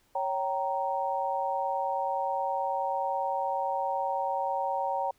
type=chord; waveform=sine; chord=G diminished; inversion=second; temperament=equal with one note detuned; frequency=554.4 / 773.6 / 932.3 Hz; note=Db5 / G5 / Bb5; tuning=0 / -23 / 0 cents; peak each=-33 / -31 / -31 dBFS; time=0.15-5.11 s; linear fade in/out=5 ms; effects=pink hiss -67 dBFS RMS until 5.18 s